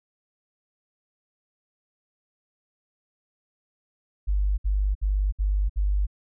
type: tone bursts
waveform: sine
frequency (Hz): 49.63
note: G1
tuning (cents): +22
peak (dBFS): -20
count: 5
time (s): 4.27-6.068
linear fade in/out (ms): 20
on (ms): 310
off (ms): 62
effects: none